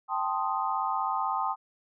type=chord; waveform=sine; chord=A half-diminished seventh; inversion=third; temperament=equal; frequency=784 / 880 / 1046.5 / 1244.5 Hz; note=G5 / A5 / C6 / Eb6; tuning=0 / 0 / 0 / 0 cents; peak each=-32 dBFS; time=0.08-1.56 s; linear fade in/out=50 ms; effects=none